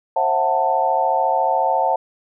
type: chord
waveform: sine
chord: F# half-diminished seventh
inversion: second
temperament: just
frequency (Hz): 532.8 / 666 / 740 / 888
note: C5 / E5 / F#5 / A5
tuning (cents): +31 / +18 / 0 / +16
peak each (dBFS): -23 / -23 / -20 / -19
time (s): 0.16-1.96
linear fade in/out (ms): 5
effects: none